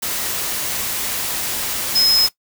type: tone in noise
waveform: sine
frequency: 5130 Hz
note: E8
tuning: 48 cents flat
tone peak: -12 dBFS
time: 1.95-2.27 s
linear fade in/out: 10 ms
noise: white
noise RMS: -23 dBFS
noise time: 0.02-2.29 s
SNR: +8 dB
effects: noise-tail reverb RT60 0.1 s tail -18 dB re dry